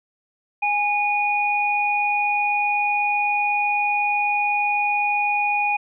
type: tone pair together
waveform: sine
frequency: 826.2 / 2458 Hz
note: G#5 / D#7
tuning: -9 / -22 cents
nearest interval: octave + perfect fifth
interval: 1887 cents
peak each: -21 dBFS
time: 0.62-5.77 s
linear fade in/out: 10 ms
effects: none